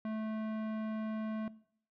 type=tone with tanh clipping; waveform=sine; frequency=218.1 Hz; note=A3; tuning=15 cents flat; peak=-37 dBFS; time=0.05-1.48 s; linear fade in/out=2 ms; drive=17 dB; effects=noise-tail reverb RT60 0.6 s tail -19 dB re dry